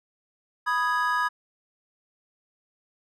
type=chord; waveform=triangle; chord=G# minor; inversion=first; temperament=equal; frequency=987.8 / 1244.5 / 1661.2 Hz; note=B5 / D#6 / G#6; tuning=0 / 0 / 0 cents; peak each=-25 dBFS; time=0.66-1.29 s; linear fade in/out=20 ms; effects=none